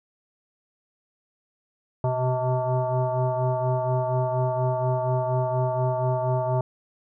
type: tone with frequency modulation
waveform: sine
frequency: 381.9 Hz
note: G4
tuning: 45 cents flat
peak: -21 dBFS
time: 2.04-6.61 s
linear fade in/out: 2 ms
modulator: 256 Hz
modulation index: 2
effects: none